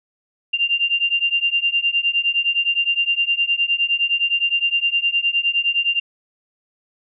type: beating tone pair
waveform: sine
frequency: 2781 / 2790.7 Hz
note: F7 / F7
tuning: -8 / -2 cents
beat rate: 9.7 Hz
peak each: -20 / -19 dBFS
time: 0.53-6 s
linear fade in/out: 10 ms
effects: none